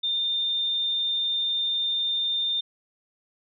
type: tone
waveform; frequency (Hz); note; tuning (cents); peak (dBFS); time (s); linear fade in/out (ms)
sine; 3612; A7; +45; -23; 0.03-2.61; 10
effects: none